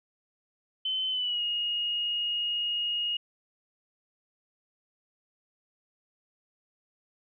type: tone with pitch glide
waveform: sine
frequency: 3057 to 2869 Hz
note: G7 to F7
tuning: -44 to +46 cents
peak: -27 dBFS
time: 0.85-3.17 s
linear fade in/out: 5 ms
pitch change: -110 cents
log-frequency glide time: 1.1-1.42 s
effects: none